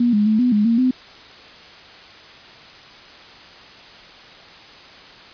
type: tone with pitch steps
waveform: sine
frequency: 240.2 / 208.2 / 216.6 / 248 / 208.8 / 230.8 / 255.5 Hz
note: B3 / G#3 / A3 / B3 / G#3 / A#3 / C4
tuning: -48 / +5 / -27 / +7 / +10 / -17 / -41 cents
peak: -13 dBFS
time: 0-0.91 s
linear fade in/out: 5 ms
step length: 130 ms
effects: white hiss -42 dBFS RMS until 5.33 s + resampled to 11025 Hz